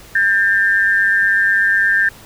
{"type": "tone pair together", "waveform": "sine", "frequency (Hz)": [1600, 1795.9], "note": ["G6", "A6"], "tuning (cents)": [35, 35], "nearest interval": "major second", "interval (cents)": 200, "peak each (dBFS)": -14, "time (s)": [0.15, 2.09], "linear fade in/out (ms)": 5, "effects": ["pink hiss -41 dBFS RMS until 2.25 s"]}